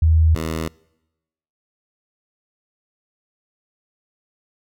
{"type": "tone pair in turn", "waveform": ["sine", "10% pulse"], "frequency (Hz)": [80.2, 80.2], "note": ["E2", "E2"], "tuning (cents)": [-47, -47], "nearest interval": "unison", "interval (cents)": 0, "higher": "neither", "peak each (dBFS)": [-11, -15], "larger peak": "first", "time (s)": [[0.02, 0.35], [0.35, 0.68]], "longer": "neither", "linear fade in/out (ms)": 5, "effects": ["noise-tail reverb RT60 0.9 s tail -24 dB re dry"]}